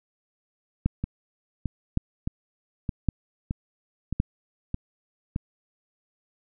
two click trains, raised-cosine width 5 ms, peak -9 / -15 dBFS, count 4 / 8, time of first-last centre 0.86-4.201 / 1.04-5.361 s, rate 0.898 / 1.62 Hz, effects none

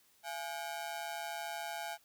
sawtooth ring-modulated tone, 761 Hz, F#5, 48 cents sharp, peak -32 dBFS, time 0.23-1.98 s, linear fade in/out 50 ms, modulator 76.4 Hz, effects white hiss -68 dBFS RMS until 2.04 s

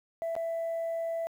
sine tone with dropouts, 663 Hz, E5, 10 cents sharp, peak -28 dBFS, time 0.22-1.27 s, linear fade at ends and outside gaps 0 ms, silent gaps 0.353-0.364 s, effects tanh soft clip ceiling -28 dBFS + 10-bit

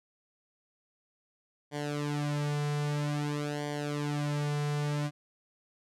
sawtooth tone with flanger, 146.83 Hz, D3, in tune, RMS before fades -32 dBFS, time 1.71-5.11 s, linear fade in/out 50 ms, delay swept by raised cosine 0.76 to 3.26 ms, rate 0.51 Hz, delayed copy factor -0.9, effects low-pass 9000 Hz 12 dB/octave

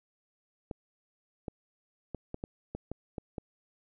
clicks, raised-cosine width 2 ms, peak -23 dBFS, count 9, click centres 0.712 / 1.482 / 2.147 / 2.344 / 2.439 / 2.75 / 2.916 / 3.182 / 3.382 s, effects none

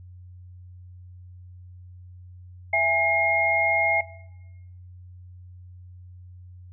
sine tone cluster, 665 / 823 / 2140 Hz, E5 / G#5 / C7, +15 / -16 / +38 cents, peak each -25 / -27 / -20 dBFS, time 2.73-4.01 s, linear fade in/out 5 ms, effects noise-tail reverb RT60 1.0 s tail -19 dB re dry + added 90 Hz sine -42 dBFS peak until 6.72 s

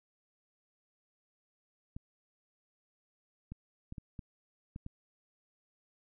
clicks, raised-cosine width 5 ms, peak -30 dBFS, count 7, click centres 1.965 / 3.52 / 3.924 / 3.982 / 4.192 / 4.761 / 4.864 s, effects none

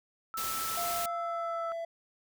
sine tone, 1318.5 Hz, E6, in tune, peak -35 dBFS, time 0.34-1.72 s, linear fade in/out 0 ms
white noise, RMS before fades -36 dBFS, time 0.37-1.06 s, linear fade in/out 5 ms
triangle tone with pitch glide, 693 to 668.2 Hz, F5 to E5, -14 to +23 cents, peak -32 dBFS, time 0.77-1.85 s, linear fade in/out 5 ms, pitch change -63 cents, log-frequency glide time 0.95-1.71 s
effects none

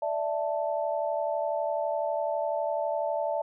sine chord, D suspended second, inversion none, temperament equal, 587.3 / 659.3 / 880 Hz, D5 / E5 / A5, 0 / 0 / 0 cents, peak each -30 / -30 / -33 dBFS, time 0.02-3.42 s, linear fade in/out 5 ms, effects none

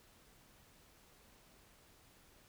silence, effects pink hiss -65 dBFS RMS until 2.48 s

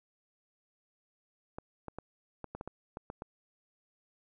clicks, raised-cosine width 1 ms, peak -26 dBFS, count 10, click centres 1.585 / 1.883 / 1.986 / 2.443 / 2.55 / 2.611 / 2.676 / 2.971 / 3.101 / 3.221 s, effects none

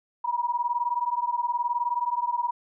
sine beating tone pair, 953 / 972 Hz, A#5 / B5, +38 / -28 cents, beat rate 19 Hz, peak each -27 dBFS, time 0.24-2.51 s, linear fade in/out 10 ms, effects none

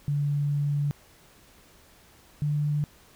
sine tone pair in turn, 144.4 / 147.78 Hz, D3 / D3, -29 / +11 cents, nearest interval unison, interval 40 cents, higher second, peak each -23 dBFS, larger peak neither, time 0.08-0.91 / 2.42-2.84 s, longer first, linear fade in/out 0 ms, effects pink hiss -56 dBFS RMS until 3.15 s

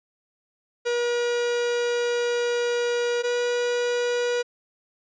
45% pulse tone pair in turn, 479.6 / 484.3 Hz, A#4 / B4, +49 / -34 cents, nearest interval unison, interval 17 cents, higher second, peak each -22 dBFS, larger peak neither, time 0.85-3.23 / 3.23-4.43 s, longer first, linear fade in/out 20 ms, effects resampled to 16000 Hz

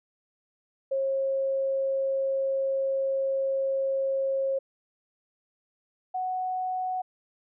sine tone pair in turn, 540 / 741.1 Hz, C#5 / F#5, -45 / +3 cents, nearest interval perfect fourth, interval 548 cents, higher second, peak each -24 / -27 dBFS, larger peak first, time 0.91-4.59 / 6.14-7.02 s, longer first, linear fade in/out 10 ms, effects none

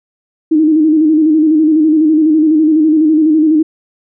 sine tone with vibrato, 311.1 Hz, D#4, in tune, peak -6 dBFS, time 0.51-3.63 s, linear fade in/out 10 ms, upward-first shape square, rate 12 Hz, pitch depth 49 cents each way, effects none

